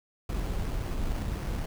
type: noise with sample-and-hold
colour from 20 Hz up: brown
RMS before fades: -31 dBFS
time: 0.29-1.66 s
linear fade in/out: 5 ms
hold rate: 3675 Hz
effects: none